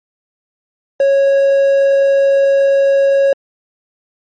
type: tone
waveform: triangle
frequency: 551 Hz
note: C#5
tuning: 11 cents flat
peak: -6 dBFS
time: 1-3.33 s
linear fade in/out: 2 ms
effects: MP3 32 kbps